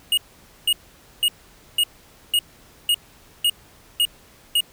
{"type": "tone bursts", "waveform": "square", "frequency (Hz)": 2870, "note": "F7", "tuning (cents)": 47, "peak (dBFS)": -16, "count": 9, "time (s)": [0.12, 4.606], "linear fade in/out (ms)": 2, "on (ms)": 54, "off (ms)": 500, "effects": ["pink hiss -51 dBFS RMS until 4.72 s"]}